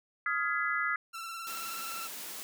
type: chord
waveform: sine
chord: F half-diminished seventh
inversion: third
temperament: just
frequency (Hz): 1257.2 / 1396.9 / 1676.3 / 2012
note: Eb6 / F6 / Ab6 / Cb7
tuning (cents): +18 / 0 / +16 / +32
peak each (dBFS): -34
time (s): 0.26-0.96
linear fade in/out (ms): 2
type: tone with vibrato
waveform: sawtooth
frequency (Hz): 1345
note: E6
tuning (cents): +34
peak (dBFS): -35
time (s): 1.13-2.08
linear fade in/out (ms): 20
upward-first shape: square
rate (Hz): 19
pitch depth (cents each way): 32
type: high-pass noise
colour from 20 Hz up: white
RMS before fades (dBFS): -42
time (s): 1.47-2.43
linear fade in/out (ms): 0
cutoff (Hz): 160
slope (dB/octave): 96
effects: none